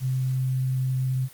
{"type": "tone", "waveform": "sine", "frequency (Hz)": 130, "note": "C3", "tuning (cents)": -11, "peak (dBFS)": -22, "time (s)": [0, 1.29], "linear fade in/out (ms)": 50, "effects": ["white hiss -49 dBFS RMS until 1.33 s", "Opus 48 kbps"]}